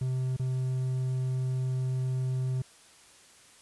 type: tone with dropouts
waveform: triangle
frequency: 129.1 Hz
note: C3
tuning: 23 cents flat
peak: -25 dBFS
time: 0.01-2.62 s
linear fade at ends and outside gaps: 5 ms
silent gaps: 0.366-0.395 s
effects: white hiss -56 dBFS RMS until 3.61 s + resampled to 24000 Hz